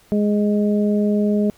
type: harmonic tone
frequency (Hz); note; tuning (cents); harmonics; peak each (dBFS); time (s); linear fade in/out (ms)
207.7; G#3; 0; 1 / 2 / 3; -16 / -22 / -26; 0.12-1.5; 0
effects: pink hiss -53 dBFS RMS until 1.57 s